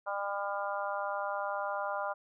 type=harmonic tone; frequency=200.6 Hz; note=G3; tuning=40 cents sharp; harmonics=3 / 4 / 5 / 6 / 7; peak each=-37 / -38 / -39 / -40 / -40 dBFS; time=0.06-2.14 s; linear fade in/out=20 ms; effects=none